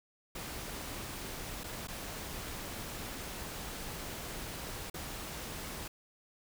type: noise with dropouts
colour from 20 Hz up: pink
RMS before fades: -42 dBFS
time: 0.35-5.88 s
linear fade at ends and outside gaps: 5 ms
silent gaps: 1.636-1.64 / 1.873-1.882 / 4.9-4.941 s
effects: none